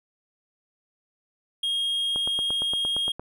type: tone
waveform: triangle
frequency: 3252 Hz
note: G#7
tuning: 37 cents flat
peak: -22 dBFS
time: 1.63-3.12 s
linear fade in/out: 5 ms
type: click train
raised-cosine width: 1 ms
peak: -21 dBFS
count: 10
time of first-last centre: 2.16-3.196 s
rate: 8.69 Hz
effects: none